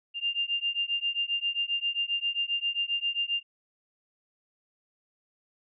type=beating tone pair; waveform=sine; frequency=2794 / 2801.5 Hz; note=F7 / F7; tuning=0 / +5 cents; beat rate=7.5 Hz; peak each=-30 dBFS; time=0.14-3.43 s; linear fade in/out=50 ms; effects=none